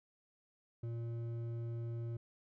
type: tone with hard clipping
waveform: sine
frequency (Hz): 116.54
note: A#2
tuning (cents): 0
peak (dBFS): -40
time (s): 0.83-2.17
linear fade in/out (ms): 5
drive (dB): 8
effects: none